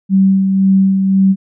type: tone with tremolo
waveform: sine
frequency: 192.6 Hz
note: G3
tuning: 30 cents flat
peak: -6 dBFS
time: 0.09-1.36 s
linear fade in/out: 50 ms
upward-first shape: sine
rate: 1.9 Hz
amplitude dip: 40%
effects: none